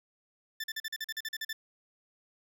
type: tone bursts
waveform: 20% pulse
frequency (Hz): 1769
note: A6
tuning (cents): +9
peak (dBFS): -29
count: 12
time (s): 0.6-1.53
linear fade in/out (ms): 5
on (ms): 39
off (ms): 42
effects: none